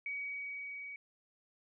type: tone with level ramp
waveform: sine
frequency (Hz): 2262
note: C#7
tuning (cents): +34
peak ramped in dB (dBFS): -36 to -43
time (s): 0.06-0.96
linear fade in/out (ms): 2
effects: none